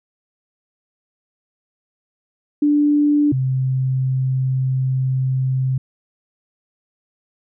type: tone pair in turn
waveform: sine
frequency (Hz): 293.7 / 130.83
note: D4 / C3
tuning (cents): 0 / 0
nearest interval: octave + major second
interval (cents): 1400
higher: first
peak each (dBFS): -12 / -16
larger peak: first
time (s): 2.62-3.32 / 3.32-5.78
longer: second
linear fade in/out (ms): 5
effects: none